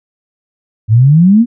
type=exponential sweep; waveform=sine; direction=up; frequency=103.83 to 246.9 Hz; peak=-3 dBFS; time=0.88-1.46 s; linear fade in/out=50 ms; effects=none